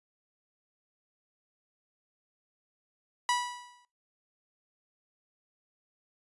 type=tone with exponential decay; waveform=sawtooth; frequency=978 Hz; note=B5; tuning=17 cents flat; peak=-20 dBFS; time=3.29-3.85 s; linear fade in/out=1 ms; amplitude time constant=120 ms; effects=noise-tail reverb RT60 0.3 s tail -22 dB re dry + resampled to 24000 Hz